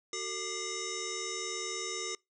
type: tone with frequency modulation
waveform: sine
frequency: 2923 Hz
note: F#7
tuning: 22 cents flat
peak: -34 dBFS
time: 0.13-2.15 s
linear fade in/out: 2 ms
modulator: 824 Hz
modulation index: 5.1
effects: noise-tail reverb RT60 0.2 s tail -24 dB re dry